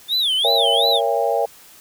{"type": "tone with vibrato", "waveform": "triangle", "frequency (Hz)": 3476, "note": "A7", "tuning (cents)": -22, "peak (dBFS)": -15, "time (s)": [0.08, 1.01], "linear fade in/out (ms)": 50, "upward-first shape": "sine", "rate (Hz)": 2.8, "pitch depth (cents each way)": 250}
{"type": "chord", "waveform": "sine", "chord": "A# diminished seventh", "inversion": "none", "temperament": "just", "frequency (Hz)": [466.2, 559.4, 671.3, 805.5], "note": ["A#4", "C#5", "E5", "G5"], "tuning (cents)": [0, 16, 31, 47], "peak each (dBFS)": -22, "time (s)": [0.44, 1.46], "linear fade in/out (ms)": 10}
{"effects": ["white hiss -46 dBFS RMS until 1.8 s"]}